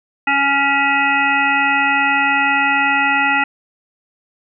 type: harmonic tone with a mistuned harmonic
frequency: 278.7 Hz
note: C#4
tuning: 9 cents sharp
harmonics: 1 / 3 / 5 / 7 / 9 / 10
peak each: -25 / -18 / -19 / -18 / -19 / -28 dBFS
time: 0.27-3.44 s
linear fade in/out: 5 ms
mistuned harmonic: 9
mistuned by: +21 cents
effects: none